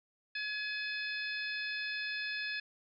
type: harmonic tone with a mistuned harmonic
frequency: 847 Hz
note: G#5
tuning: 34 cents sharp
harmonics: 2 / 3 / 4 / 5 / 6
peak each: -38 / -40 / -46 / -46 / -46 dBFS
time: 0.35-2.6 s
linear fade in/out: 5 ms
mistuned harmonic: 4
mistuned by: +51 cents
effects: none